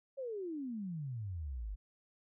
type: exponential sweep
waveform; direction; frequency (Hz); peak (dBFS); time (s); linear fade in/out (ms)
sine; down; 558 to 46.25; -38; 0.17-1.76; 20
effects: none